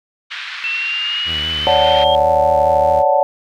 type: band-pass noise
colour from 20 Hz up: pink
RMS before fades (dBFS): -28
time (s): 0.3-2.05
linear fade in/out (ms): 20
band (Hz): 1500 to 3700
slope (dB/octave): 24
type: linear sweep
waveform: sine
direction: up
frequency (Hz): 2675 to 3223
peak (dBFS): -18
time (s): 0.64-2.15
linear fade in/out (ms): 0
type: tone with vibrato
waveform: sawtooth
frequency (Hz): 77.78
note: D#2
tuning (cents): 0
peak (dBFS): -23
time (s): 1.25-3.04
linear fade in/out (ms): 50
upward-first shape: sine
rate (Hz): 5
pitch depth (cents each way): 97
type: chord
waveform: sine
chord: D major seventh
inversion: third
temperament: equal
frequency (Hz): 554.4 / 587.3 / 740 / 880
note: C#5 / D5 / F#5 / A5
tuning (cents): 0 / 0 / 0 / 0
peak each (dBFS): -16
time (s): 1.67-3.23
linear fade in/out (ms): 0
effects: none